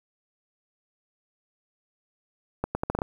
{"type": "accelerating click train", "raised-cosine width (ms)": 1, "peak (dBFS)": -12, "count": 7, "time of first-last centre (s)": [2.64, 3.019], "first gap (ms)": 110, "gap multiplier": 0.77, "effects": ["8-bit"]}